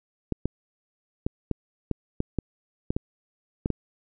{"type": "clicks", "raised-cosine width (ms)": 3, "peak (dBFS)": -12, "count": 11, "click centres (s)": [0.323, 0.456, 1.265, 1.513, 1.913, 2.204, 2.387, 2.905, 2.965, 3.659, 3.703], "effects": []}